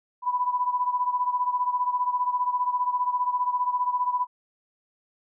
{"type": "beating tone pair", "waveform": "sine", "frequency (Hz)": [987.8, 1002.8], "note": ["B5", "B5"], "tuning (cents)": [0, 26], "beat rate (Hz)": 15, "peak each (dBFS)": [-24, -28], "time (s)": [0.22, 4.27], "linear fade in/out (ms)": 50, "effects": []}